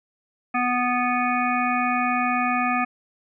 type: harmonic tone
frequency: 246.9 Hz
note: B3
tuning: in tune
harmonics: 1 / 3 / 5 / 7 / 9 / 10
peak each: -26 / -25 / -25 / -31 / -31 / -29 dBFS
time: 0.54-2.85 s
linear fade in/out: 10 ms
effects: none